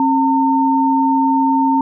sine tone pair together, 269.2 / 908 Hz, C4 / A#5, +49 / -46 cents, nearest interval octave + major sixth, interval 2105 cents, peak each -14 dBFS, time 0-1.81 s, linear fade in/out 2 ms, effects none

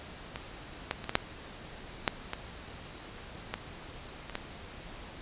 clicks, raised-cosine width 0.3 ms, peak -20 / -13 / -24 / -16 / -6 / -8 / -17 / -15 / -24 / -17 dBFS, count 10, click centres 0.359 / 0.911 / 1.042 / 1.094 / 1.154 / 2.078 / 2.334 / 3.54 / 4.297 / 4.354 s, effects pink hiss -46 dBFS RMS until 5.21 s + resampled to 8000 Hz

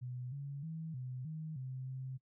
sine tone with pitch steps, 125 / 140.6 / 161.1 / 127.4 / 157.2 / 130 / 131 Hz, B2 / C#3 / E3 / C3 / D#3 / C3 / C3, +21 / +25 / -39 / -46 / +18 / -11 / +2 cents, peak -40 dBFS, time 0.01-2.18 s, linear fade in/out 20 ms, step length 310 ms, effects noise-tail reverb RT60 0.1 s tail -22 dB re dry

